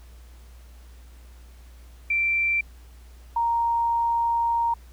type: tone pair in turn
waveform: sine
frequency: 2349 / 932.2 Hz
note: D7 / A#5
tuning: 0 / 0 cents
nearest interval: octave + major third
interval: 1600 cents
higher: first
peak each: -20 dBFS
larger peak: neither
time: 2.1-2.61 / 3.36-4.74 s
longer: second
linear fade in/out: 5 ms
effects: added 60 Hz sine -44 dBFS peak until 4.92 s + pink hiss -57 dBFS RMS until 4.92 s